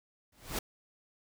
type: noise with exponential growth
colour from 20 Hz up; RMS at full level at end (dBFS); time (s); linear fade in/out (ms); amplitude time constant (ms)
pink; -30; 0.32-0.59; 5; 57
effects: none